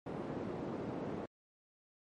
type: band-pass noise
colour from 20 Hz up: white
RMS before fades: -41 dBFS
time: 0.06-1.26 s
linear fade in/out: 5 ms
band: 140 to 420 Hz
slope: 12 dB/octave
effects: MP3 48 kbps